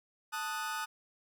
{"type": "chord", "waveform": "40% pulse", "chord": "D# diminished", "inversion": "second", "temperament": "equal", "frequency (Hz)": [880, 1244.5, 1480], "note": ["A5", "D#6", "F#6"], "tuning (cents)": [0, 0, 0], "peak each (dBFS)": [-39, -38, -39], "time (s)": [0.32, 0.86], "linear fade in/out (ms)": 20, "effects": []}